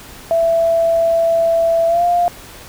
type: tone with pitch glide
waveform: sine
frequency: 665 to 700.5 Hz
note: E5 to F5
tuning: +15 to +5 cents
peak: -11 dBFS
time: 0.31-2.28 s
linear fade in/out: 0 ms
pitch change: +90 cents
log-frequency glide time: 1.87-2.04 s
effects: pink hiss -37 dBFS RMS until 2.68 s